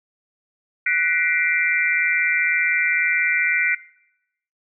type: tone cluster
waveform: sine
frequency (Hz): 1490 / 1933 / 2095 / 2349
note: F#6 / B6 / C7 / D7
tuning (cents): +12 / -38 / +2 / 0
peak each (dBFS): -23 / -23 / -23 / -23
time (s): 0.86-3.75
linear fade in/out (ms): 5
effects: noise-tail reverb RT60 0.8 s tail -19 dB re dry